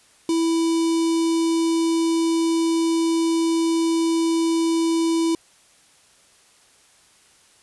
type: tone with notch filter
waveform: square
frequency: 329.6 Hz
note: E4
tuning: in tune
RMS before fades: -20 dBFS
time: 0.29-5.35 s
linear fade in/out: 2 ms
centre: 1600 Hz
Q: 0.67
effects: white hiss -55 dBFS RMS until 7.62 s + resampled to 24000 Hz